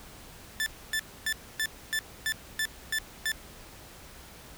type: tone bursts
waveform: sawtooth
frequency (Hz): 1760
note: A6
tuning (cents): 0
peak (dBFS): -23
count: 9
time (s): 0.6-3.318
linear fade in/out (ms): 0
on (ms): 62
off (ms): 270
effects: added 60 Hz sine -58 dBFS peak until 4.57 s + pink hiss -49 dBFS RMS until 4.57 s